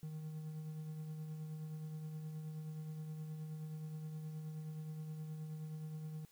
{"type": "tone with tremolo", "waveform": "triangle", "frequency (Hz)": 155.56, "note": "D#3", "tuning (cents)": 0, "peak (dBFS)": -39, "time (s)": [0.03, 6.25], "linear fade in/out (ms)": 0, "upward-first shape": "triangle", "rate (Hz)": 9.5, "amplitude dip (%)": 40, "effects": ["white hiss -69 dBFS RMS until 6.31 s"]}